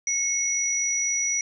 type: tone pair together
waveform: sine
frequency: 2183 / 5828 Hz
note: C#7 / F#8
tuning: -27 / -27 cents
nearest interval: octave + perfect fourth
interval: 1700 cents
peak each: -29 / -23 dBFS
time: 0.07-1.41 s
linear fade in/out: 2 ms
effects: none